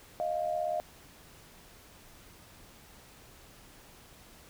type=tone pair together; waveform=sine; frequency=622.3 / 699 Hz; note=D#5 / F5; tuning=0 / +1 cents; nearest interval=major second; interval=201 cents; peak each=-32 / -32 dBFS; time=0.2-0.8 s; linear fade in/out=0 ms; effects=pink hiss -55 dBFS RMS until 4.49 s